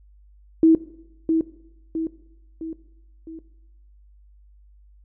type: tone with echo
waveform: sine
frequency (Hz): 323.4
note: E4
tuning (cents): -33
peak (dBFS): -10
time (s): 0.63-0.75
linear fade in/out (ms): 2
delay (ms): 660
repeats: 4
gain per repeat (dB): -6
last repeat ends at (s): 3.39
effects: noise-tail reverb RT60 0.9 s tail -18 dB re dry + added 50 Hz sine -49 dBFS peak until 5.04 s